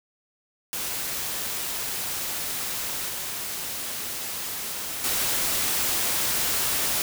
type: noise with level steps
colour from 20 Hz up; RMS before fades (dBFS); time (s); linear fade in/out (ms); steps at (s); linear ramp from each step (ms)
white; -30 / -32 / -25; 0.73-7.02; 0; 3.09 / 5.04; 2
effects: none